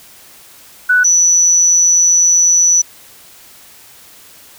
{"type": "tone pair in turn", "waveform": "sine", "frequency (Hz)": [1484, 5936], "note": ["F#6", "F#8"], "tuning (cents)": [5, 5], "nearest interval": "2 octaves", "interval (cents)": 2400, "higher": "second", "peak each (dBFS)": -7, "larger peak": "neither", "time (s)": [[0.89, 1.04], [1.04, 2.82]], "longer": "second", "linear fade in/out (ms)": 10, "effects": ["white hiss -41 dBFS RMS until 4.58 s"]}